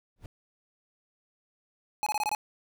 brown noise with exponential growth, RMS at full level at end -38 dBFS, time 0.16-0.26 s, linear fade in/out 2 ms, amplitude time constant 20 ms
square tone bursts, 845 Hz, G#5, 30 cents sharp, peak -27 dBFS, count 6, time 2.03-2.349 s, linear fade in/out 0 ms, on 34 ms, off 23 ms
effects none

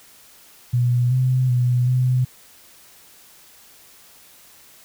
sine tone with pitch steps, 122.3 / 128.3 / 123.5 / 126.8 Hz, B2 / C3 / B2 / B2, -16 / -34 / 0 / +46 cents, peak -15 dBFS, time 0.73-2.25 s, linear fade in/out 10 ms, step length 380 ms, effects white hiss -49 dBFS RMS until 4.84 s

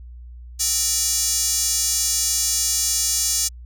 square tone with high-pass filter, 261.6 Hz, C4, in tune, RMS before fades -21 dBFS, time 0.59-3.49 s, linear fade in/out 20 ms, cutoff 6300 Hz, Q 2.5, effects added 60 Hz sine -36 dBFS peak until 3.65 s

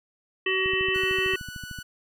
harmonic tone, 378 Hz, F#4, 37 cents sharp, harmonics 1 / 3 / 5 / 7 / 8, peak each -27 / -35 / -27 / -28 / -31 dBFS, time 0.46-1.36 s, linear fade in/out 5 ms
click train, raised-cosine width 5 ms, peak -27 dBFS, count 16, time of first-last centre 0.66-1.788 s, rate 13.3 Hz
sawtooth tone, 1480 Hz, F#6, in tune, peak -34 dBFS, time 0.94-1.83 s, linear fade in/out 10 ms
effects none

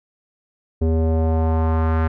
square tone with low-pass filter sweep, 80.5 Hz, E2, 41 cents flat, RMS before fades -18 dBFS, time 0.81-2.08 s, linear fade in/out 10 ms, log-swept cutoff 420 to 1500 Hz, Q 1.9, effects none

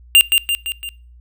square tone with echo, 2794 Hz, F7, in tune, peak -6 dBFS, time 0.15-0.21 s, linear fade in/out 0 ms, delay 170 ms, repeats 4, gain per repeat -5 dB, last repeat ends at 0.89 s, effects noise-tail reverb RT60 0.4 s tail -23 dB re dry + added 60 Hz sine -41 dBFS peak until 1.2 s

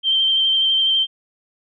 sine tone with vibrato, 3136 Hz, G7, in tune, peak -14 dBFS, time 0.03-1.07 s, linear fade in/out 50 ms, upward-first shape square, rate 12 Hz, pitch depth 14 cents each way, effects none

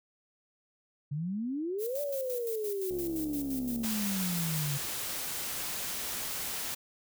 sine exponential two-way sweep, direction up then down, 138.59 to 587.3 to 138.59 Hz, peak -31 dBFS, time 1.11-4.78 s, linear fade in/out 10 ms, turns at 2.01 s
violet noise with tremolo, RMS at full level -40 dBFS, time 1.78-4.69 s, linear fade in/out 50 ms, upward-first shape square, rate 5.8 Hz, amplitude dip 65%
click train, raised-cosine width 2 ms, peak -32 dBFS, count 66, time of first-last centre 2.91-3.848 s, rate 69.3 Hz
white noise, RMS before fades -36 dBFS, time 3.83-6.75 s, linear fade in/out 10 ms
effects none

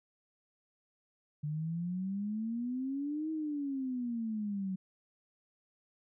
sine exponential two-way sweep, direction up then down, 146.83 to 319.1 to 185.6 Hz, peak -33 dBFS, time 1.43-4.76 s, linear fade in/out 10 ms, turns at 3.31 s, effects none

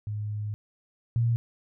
sine tone pair in turn, 105.2 / 116.98 Hz, G#2 / A#2, +23 / +7 cents, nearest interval major second, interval 184 cents, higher second, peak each -29 / -21 dBFS, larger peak second, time 0.07-0.54 / 1.16-1.36 s, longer first, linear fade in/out 0 ms, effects none

